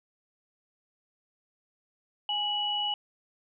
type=tone pair together; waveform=sine; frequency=830.6 / 2938 Hz; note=G#5 / F#7; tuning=0 / -13 cents; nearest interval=octave + minor seventh; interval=2187 cents; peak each=-33 / -28 dBFS; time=2.29-2.94 s; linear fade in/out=2 ms; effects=none